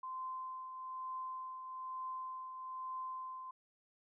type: tone with tremolo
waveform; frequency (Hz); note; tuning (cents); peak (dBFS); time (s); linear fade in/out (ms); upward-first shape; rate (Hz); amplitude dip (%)
sine; 1036; C6; -17; -39; 0.03-3.51; 5; triangle; 1.1; 50
effects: none